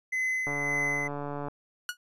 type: tone with tremolo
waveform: triangle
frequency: 2036 Hz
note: C7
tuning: 48 cents flat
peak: -24 dBFS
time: 0.12-1.08 s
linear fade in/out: 10 ms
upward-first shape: sine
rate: 1.8 Hz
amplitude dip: 40%
type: click train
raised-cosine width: 1 ms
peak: -22 dBFS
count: 147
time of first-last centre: 0.47-1.484 s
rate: 144 Hz
type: tone with exponential decay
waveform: sawtooth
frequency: 1456 Hz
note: F#6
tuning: 28 cents flat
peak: -23 dBFS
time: 1.89-1.97 s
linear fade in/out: 1 ms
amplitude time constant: 16 ms
effects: resampled to 32000 Hz